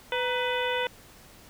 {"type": "harmonic tone with a mistuned harmonic", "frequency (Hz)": 499, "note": "B4", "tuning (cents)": 18, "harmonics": [1, 2, 3, 4, 5, 6, 7], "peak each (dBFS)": [-29, -32, -34, -35, -36, -37, -37], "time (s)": [0.12, 0.87], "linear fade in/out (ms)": 2, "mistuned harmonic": 2, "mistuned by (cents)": -89, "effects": ["pink hiss -52 dBFS RMS until 1.49 s"]}